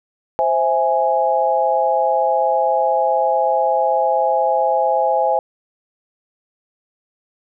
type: chord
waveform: sine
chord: C augmented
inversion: none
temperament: equal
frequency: 523.3 / 659.3 / 830.6 Hz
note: C5 / E5 / G#5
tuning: 0 / 0 / 0 cents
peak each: -19 / -19 / -17 dBFS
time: 0.39-5.39 s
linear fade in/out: 0 ms
effects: none